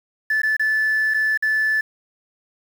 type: tone with dropouts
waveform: sine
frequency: 1743 Hz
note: A6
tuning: 17 cents flat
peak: -15 dBFS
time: 0.3-1.81 s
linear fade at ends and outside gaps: 5 ms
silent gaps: 0.419-0.432 / 0.567-0.595 / 1.139-1.143 / 1.375-1.424 s
effects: tanh soft clip ceiling -14 dBFS + 7-bit